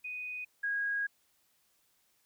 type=tone pair in turn; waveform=sine; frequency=2489 / 1641.2 Hz; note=D#7 / G#6; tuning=0 / -21 cents; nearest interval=perfect fifth; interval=721 cents; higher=first; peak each=-37 / -30 dBFS; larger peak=second; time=0.04-0.45 / 0.63-1.07 s; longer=second; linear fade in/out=10 ms; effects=white hiss -72 dBFS RMS until 2.25 s